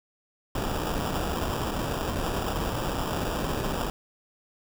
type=noise with sample-and-hold; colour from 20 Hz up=pink; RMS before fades=-29 dBFS; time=0.55-3.9 s; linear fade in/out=2 ms; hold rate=2100 Hz; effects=none